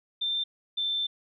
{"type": "tone pair in turn", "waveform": "sine", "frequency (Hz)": [3577, 3552], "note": ["A7", "A7"], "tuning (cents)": [28, 16], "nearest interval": "unison", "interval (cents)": 12, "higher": "first", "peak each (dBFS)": -26, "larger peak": "neither", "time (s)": [[0.21, 0.44], [0.77, 1.07]], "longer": "second", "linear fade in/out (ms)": 10, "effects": []}